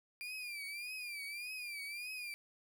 35% pulse tone with vibrato, 2389 Hz, D7, 29 cents sharp, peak -40 dBFS, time 0.21-2.34 s, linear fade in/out 0 ms, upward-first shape triangle, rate 1.7 Hz, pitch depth 120 cents each way, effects none

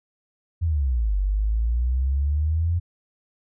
sine exponential two-way sweep, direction down then up, 87.9 to 47.38 to 87.9 Hz, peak -19 dBFS, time 0.61-2.8 s, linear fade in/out 20 ms, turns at 1.18 s, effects none

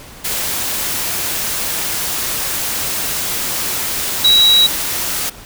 sine tone in noise, 3876 Hz, B7, 33 cents flat, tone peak -7 dBFS, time 4.24-4.67 s, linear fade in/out 10 ms, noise white, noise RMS -20 dBFS, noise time 0.24-5.3 s, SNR +10 dB, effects pink hiss -37 dBFS RMS until 5.45 s

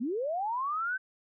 sine linear sweep, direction up, 211.1 to 1559 Hz, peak -29 dBFS, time 0-0.98 s, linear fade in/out 20 ms, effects none

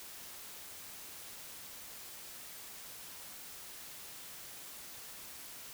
silence, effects white hiss -49 dBFS RMS until 5.73 s

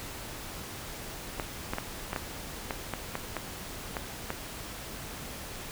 clicks, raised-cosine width 0.5 ms, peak -16 dBFS, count 11, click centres 1.398 / 1.735 / 1.784 / 2.131 / 2.162 / 2.708 / 2.937 / 3.154 / 3.367 / 3.968 / 4.304 s, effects pink hiss -41 dBFS RMS until 5.71 s

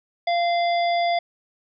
harmonic tone, 691 Hz, F5, 19 cents flat, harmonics 1 / 3 / 5 / 7, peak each -19 / -29 / -33 / -36 dBFS, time 0.27-1.19 s, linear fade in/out 5 ms, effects none

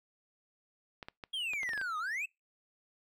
clicks, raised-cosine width 0.3 ms, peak -27 dBFS, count 9, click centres 1.028 / 1.085 / 1.238 / 1.535 / 1.632 / 1.691 / 1.734 / 1.777 / 1.814 s
triangle exponential two-way sweep, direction down then up, 3322 to 1210 to 2706 Hz, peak -32 dBFS, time 1.33-2.26 s, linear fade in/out 10 ms, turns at 1.98 s
effects noise-tail reverb RT60 0.2 s tail -26 dB re dry

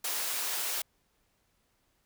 white high-pass noise, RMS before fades -33 dBFS, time 0.04-0.82 s, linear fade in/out 5 ms, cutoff 450 Hz, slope 12 dB/octave, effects pink hiss -73 dBFS RMS until 2.05 s

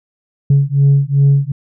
sine beating tone pair, 138.59 / 141.19 Hz, C#3 / C#3, 0 / +32 cents, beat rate 2.6 Hz, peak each -10 dBFS, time 0.5-1.52 s, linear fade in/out 5 ms, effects tanh soft clip ceiling -4 dBFS

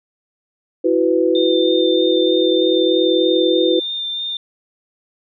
sine chord, E suspended second, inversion none, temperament equal with one note detuned, 329.6 / 370 / 498.5 Hz, E4 / F#4 / B4, 0 / 0 / +16 cents, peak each -17 dBFS, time 0.84-3.8 s, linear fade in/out 10 ms
sine tone with vibrato, 3605 Hz, A7, 41 cents sharp, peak -21 dBFS, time 1.35-4.37 s, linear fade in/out 2 ms, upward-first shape sine, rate 3.2 Hz, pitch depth 13 cents each way
effects none

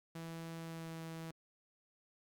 sawtooth tone with pitch glide, 164.81 to 163.11 Hz, E3 to E3, 0 to -18 cents, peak -40 dBFS, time 0.15-1.31 s, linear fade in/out 5 ms, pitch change -18 cents, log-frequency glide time 0.56-0.98 s, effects Opus 48 kbps

